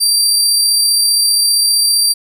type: tone with amplitude modulation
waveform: 25% pulse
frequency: 4699 Hz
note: D8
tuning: in tune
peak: -4 dBFS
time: 0-2.14 s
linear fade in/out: 20 ms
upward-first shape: sine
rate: 35.2 Hz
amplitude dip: 25%
effects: none